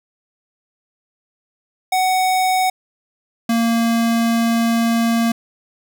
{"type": "tone pair in turn", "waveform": "square", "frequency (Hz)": [746, 230.7], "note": ["F#5", "A#3"], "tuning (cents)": [14, -18], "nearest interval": "octave + minor sixth", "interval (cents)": 2032, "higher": "first", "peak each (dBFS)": -15, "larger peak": "neither", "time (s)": [[1.92, 2.7], [3.49, 5.32]], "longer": "second", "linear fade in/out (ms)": 5, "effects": []}